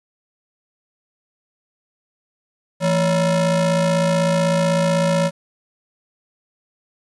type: ring-modulated tone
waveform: square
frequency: 196 Hz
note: G3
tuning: in tune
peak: -13 dBFS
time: 2.8-5.31 s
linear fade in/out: 50 ms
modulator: 364 Hz
effects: resampled to 24000 Hz + 8-bit